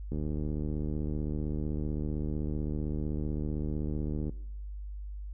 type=click train; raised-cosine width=3 ms; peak=-22 dBFS; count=317; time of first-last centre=0.12-4.294 s; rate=75.7 Hz; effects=noise-tail reverb RT60 1.0 s tail -22 dB re dry + added 50 Hz sine -37 dBFS peak until 5.33 s